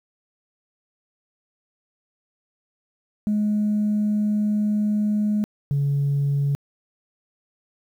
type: tone pair in turn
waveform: sine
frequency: 210 / 141.42 Hz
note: G#3 / C#3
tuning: +19 / +35 cents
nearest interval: perfect fifth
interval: 684 cents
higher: first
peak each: -17 dBFS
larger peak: neither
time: 3.27-5.44 / 5.71-6.55 s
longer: first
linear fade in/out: 0 ms
effects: tanh soft clip ceiling -16 dBFS + 9-bit